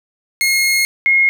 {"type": "tone pair in turn", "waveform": ["sawtooth", "sine"], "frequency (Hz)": [2153, 2153], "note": ["C7", "C7"], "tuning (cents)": [49, 49], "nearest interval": "unison", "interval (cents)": 0, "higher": "neither", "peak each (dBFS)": -9, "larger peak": "neither", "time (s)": [[0.41, 0.85], [1.06, 1.29]], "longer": "first", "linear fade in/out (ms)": 0, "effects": []}